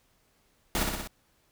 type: noise with echo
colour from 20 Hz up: pink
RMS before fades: -28 dBFS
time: 0.75-0.83 s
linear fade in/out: 0 ms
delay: 61 ms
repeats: 4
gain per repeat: -3 dB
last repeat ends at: 1.074 s
effects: pink hiss -68 dBFS RMS until 1.51 s